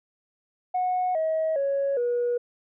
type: tone with pitch steps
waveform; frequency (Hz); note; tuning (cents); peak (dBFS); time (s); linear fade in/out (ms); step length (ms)
sine; 732 / 637.2 / 554.8 / 482.9; F#5 / D#5 / C#5 / B4; -19 / +41 / +1 / -39; -21; 0.74-2.38; 10; 410
effects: tanh soft clip ceiling -19 dBFS